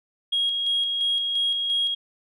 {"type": "tone with tremolo", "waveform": "sine", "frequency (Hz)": 3282, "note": "G#7", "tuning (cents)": -21, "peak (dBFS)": -19, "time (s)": [0.32, 1.95], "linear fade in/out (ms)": 10, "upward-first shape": "square", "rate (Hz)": 2.9, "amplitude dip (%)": 35, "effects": ["tanh soft clip ceiling -16 dBFS"]}